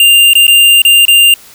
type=tone with dropouts; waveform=square; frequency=2794 Hz; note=F7; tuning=in tune; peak=-3 dBFS; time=0-1.34 s; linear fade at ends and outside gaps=2 ms; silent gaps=0.334-0.353 / 0.468-0.479 / 0.819-0.85 / 1.053-1.081 s; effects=white hiss -37 dBFS RMS until 1.54 s